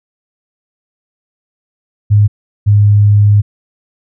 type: tone pair in turn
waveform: sine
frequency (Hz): 103.83 / 103.26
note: G#2 / G#2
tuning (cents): 0 / -9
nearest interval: unison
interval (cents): 9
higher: first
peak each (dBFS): -4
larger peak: neither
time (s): 2.1-2.28 / 2.66-3.42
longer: second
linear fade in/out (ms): 20
effects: none